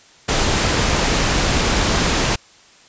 pink noise, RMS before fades -17 dBFS, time 0.28-2.36 s, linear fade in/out 10 ms, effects white hiss -48 dBFS RMS until 2.88 s + resampled to 16000 Hz

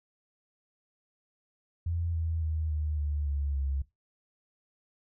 sine tone with pitch steps, 84.6 / 81.67 / 78.84 / 76.11 / 73.48 / 70.93 / 68.48 Hz, E2 / E2 / D#2 / D#2 / D2 / C#2 / C#2, +45 / -16 / +23 / -38 / +2 / +40 / -20 cents, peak -28 dBFS, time 1.86-3.82 s, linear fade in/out 5 ms, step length 280 ms, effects noise-tail reverb RT60 0.2 s tail -19 dB re dry

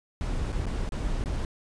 brown noise with dropouts, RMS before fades -29 dBFS, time 0.21-1.45 s, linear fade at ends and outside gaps 1 ms, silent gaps 0.522-0.526 / 0.657-0.666 / 0.891-0.921 / 1.24-1.258 s, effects resampled to 22050 Hz

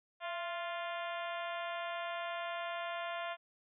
harmonic tone with a mistuned harmonic, 349.2 Hz, F4, in tune, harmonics 2 / 3 / 4 / 5 / 6 / 7 / 8 / 9 / 10, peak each -40 / -44 / -46 / -48 / -50 / -51 / -52 / -53 / -54 dBFS, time 0.2-3.37 s, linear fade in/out 50 ms, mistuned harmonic 2, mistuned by -50 cents, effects none

